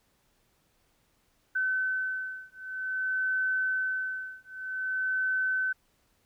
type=beating tone pair; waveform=sine; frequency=1522 / 1522.52 Hz; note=F#6 / F#6; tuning=+48 / +49 cents; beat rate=0.52 Hz; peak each=-31 dBFS; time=1.55-5.73 s; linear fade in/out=10 ms; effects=pink hiss -70 dBFS RMS until 6.25 s